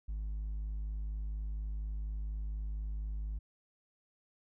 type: tone with hard clipping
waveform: triangle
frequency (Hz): 52.1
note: G#1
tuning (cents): +6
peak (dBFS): -34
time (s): 0.08-3.39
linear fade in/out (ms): 10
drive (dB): 1
effects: none